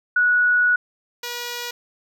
sine / 5% pulse tone pair in turn, 1466 / 481.9 Hz, F#6 / B4, -16 / -43 cents, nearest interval octave + perfect fifth, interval 1927 cents, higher first, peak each -14 / -16 dBFS, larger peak first, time 0.16-0.76 / 1.23-1.71 s, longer first, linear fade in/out 5 ms, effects none

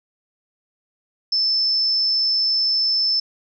sine tone with amplitude modulation, 5274 Hz, E8, in tune, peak -15 dBFS, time 1.32-3.2 s, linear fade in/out 5 ms, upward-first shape sine, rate 197 Hz, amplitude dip 30%, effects none

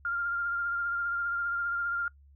sine tone with vibrato, 1396.9 Hz, F6, in tune, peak -28 dBFS, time 0.05-2.08 s, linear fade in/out 2 ms, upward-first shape sine, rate 15 Hz, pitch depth 20 cents each way, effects noise-tail reverb RT60 0.1 s tail -24 dB re dry + added 70 Hz sine -54 dBFS peak until 2.35 s

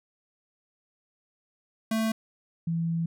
square / sine tone pair in turn, 221.9 / 166.24 Hz, A3 / E3, +15 / +15 cents, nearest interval perfect fourth, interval 500 cents, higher first, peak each -25 dBFS, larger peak neither, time 1.91-2.12 / 2.67-3.06 s, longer second, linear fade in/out 5 ms, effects none

